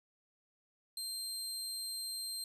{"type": "tone", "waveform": "25% pulse", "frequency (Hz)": 4166, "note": "C8", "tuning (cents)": -8, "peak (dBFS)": -34, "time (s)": [0.97, 2.44], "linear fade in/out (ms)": 2, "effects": []}